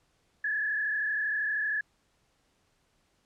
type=tone with frequency modulation; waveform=sine; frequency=1706 Hz; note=G#6; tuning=46 cents sharp; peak=-27 dBFS; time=0.44-1.81 s; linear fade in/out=5 ms; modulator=32.8 Hz; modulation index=1.5; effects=pink hiss -71 dBFS RMS until 3.25 s + low-pass 9000 Hz 12 dB/octave